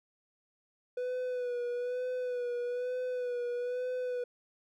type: tone with vibrato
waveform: triangle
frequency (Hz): 493.9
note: B4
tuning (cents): 0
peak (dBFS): -30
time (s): 0.97-4.24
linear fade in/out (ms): 5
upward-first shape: sine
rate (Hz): 1.1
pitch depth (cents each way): 37
effects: none